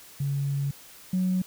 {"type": "tone pair in turn", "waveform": "sine", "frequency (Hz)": [140, 184.62], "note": ["C#3", "F#3"], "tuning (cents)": [18, -4], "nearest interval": "perfect fourth", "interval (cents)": 478, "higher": "second", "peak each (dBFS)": [-24, -21], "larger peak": "second", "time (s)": [[0.2, 0.71], [1.13, 1.42]], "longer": "first", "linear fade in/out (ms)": 5, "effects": ["tanh soft clip ceiling -18 dBFS", "white hiss -49 dBFS RMS until 1.46 s"]}